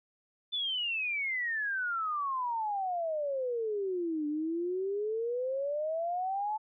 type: exponential two-way sweep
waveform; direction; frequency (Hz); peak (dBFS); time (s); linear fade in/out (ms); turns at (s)
sine; down then up; 3535 to 293.7 to 873; -30; 0.52-6.58; 20; 4.27
effects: none